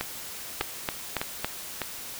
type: two click trains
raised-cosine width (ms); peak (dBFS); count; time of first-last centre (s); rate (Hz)
0.3; -12 / -10; 4 / 4; 0.01-1.817 / 0.61-1.446; 1.66 / 3.59
effects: white hiss -39 dBFS RMS until 2.19 s